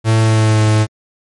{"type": "tone with pitch glide", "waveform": "45% pulse", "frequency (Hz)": [111.3, 108.13], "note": ["A2", "A2"], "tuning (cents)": [20, -30], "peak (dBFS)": -9, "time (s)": [0.04, 0.87], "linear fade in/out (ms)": 50, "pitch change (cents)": -50, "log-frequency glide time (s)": [0.19, 0.6], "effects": ["MP3 48 kbps"]}